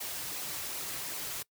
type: noise with flanger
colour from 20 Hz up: white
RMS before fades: -38 dBFS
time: 0-1.43 s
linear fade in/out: 10 ms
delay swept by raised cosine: 0.57 to 4.97 ms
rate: 2.6 Hz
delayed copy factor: -0.5
effects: noise-tail reverb RT60 0.1 s tail -23 dB re dry